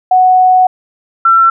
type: tone pair in turn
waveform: sine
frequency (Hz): 740 / 1347.8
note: F#5 / E6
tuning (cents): 0 / +38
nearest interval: minor seventh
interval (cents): 1038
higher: second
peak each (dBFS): -4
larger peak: neither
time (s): 0.11-0.67 / 1.25-1.5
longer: first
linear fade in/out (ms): 5
effects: none